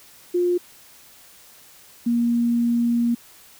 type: tone pair in turn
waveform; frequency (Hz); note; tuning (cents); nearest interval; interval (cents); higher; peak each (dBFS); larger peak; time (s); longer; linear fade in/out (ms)
sine; 354 / 236.3; F4 / A#3; +23 / +24; perfect fifth; 699; first; -17; neither; 0.34-0.58 / 2.06-3.15; second; 10
effects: white hiss -49 dBFS RMS until 3.59 s